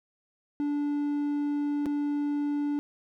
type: tone with dropouts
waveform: triangle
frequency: 290.7 Hz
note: D4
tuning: 18 cents flat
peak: -24 dBFS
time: 0.6-2.79 s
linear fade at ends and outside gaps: 0 ms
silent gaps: 1.858-1.864 s
effects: none